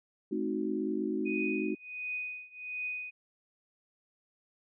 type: chord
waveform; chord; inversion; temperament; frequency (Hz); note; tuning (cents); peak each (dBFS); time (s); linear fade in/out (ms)
sine; A diminished seventh; none; equal with one note detuned; 215 / 261.6 / 311.1 / 370; A3 / C4 / Eb4 / Gb4; -40 / 0 / 0 / 0; -36 / -37 / -34 / -35; 0.31-1.75; 10
type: tone with tremolo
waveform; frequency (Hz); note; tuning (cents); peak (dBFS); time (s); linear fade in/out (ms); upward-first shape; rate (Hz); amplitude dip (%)
sine; 2490; D#7; +1; -32; 1.25-3.11; 20; triangle; 1.4; 95
effects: none